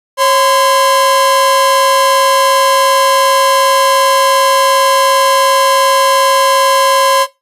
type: tone pair together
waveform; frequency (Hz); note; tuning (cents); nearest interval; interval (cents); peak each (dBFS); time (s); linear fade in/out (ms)
45% pulse; 545 / 1027.3; C#5 / C6; -29 / -32; major seventh; 1097; -10; 0.17-7.27; 50
effects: noise-tail reverb RT60 0.2 s tail -18 dB re dry + resampled to 32000 Hz